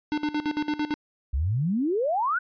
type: tone with tremolo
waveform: square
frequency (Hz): 299.5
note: D4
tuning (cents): +34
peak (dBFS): -24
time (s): 0.12-0.94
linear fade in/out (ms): 0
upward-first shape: square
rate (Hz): 8.9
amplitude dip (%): 80
type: exponential sweep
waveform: sine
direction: up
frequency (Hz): 60.9 to 1541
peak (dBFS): -22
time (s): 1.33-2.39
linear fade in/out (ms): 10
effects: resampled to 11025 Hz